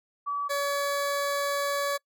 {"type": "tone pair in turn", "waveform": ["sine", "20% pulse"], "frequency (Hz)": [1146, 567.1], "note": ["D6", "C#5"], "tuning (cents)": [-43, 39], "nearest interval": "octave", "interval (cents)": 1218, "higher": "first", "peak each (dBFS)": [-27, -21], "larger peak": "second", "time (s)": [[0.26, 0.49], [0.49, 1.98]], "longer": "second", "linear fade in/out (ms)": 20, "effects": ["noise-tail reverb RT60 0.1 s tail -25 dB re dry"]}